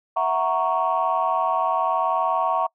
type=chord; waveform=sine; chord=F# dominant seventh; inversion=third; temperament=equal; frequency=659.3 / 740 / 932.3 / 1108.7 Hz; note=E5 / F#5 / A#5 / C#6; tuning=0 / 0 / 0 / 0 cents; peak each=-25 / -24 / -24 / -23 dBFS; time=0.16-2.67 s; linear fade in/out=10 ms; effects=noise-tail reverb RT60 0.1 s tail -26 dB re dry + tanh soft clip ceiling -11 dBFS